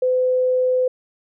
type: tone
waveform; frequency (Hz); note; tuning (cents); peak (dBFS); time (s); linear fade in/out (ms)
sine; 508; B4; +49; -15; 0.02-0.88; 5
effects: none